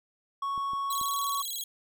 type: tone with pitch glide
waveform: triangle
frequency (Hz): 1108.7 to 1117.1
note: C#6 to C#6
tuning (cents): 0 to +13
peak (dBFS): -27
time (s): 0.42-1.42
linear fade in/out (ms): 5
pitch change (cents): +13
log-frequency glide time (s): 0.97-1.13
type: clicks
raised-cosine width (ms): 3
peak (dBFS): -35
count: 3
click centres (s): 0.578 / 0.734 / 1.013
type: tone with vibrato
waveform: 10% pulse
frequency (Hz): 3634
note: A#7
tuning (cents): -45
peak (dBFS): -26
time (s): 0.9-1.64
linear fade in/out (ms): 5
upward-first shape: square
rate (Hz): 19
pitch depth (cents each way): 170
effects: none